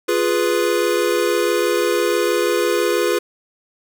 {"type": "chord", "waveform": "square", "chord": "F diminished", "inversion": "none", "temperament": "equal", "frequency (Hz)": [349.2, 415.3, 493.9], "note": ["F4", "Ab4", "Cb5"], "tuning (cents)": [0, 0, 0], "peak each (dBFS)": -21, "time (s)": [0.08, 3.19], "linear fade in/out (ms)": 10, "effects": []}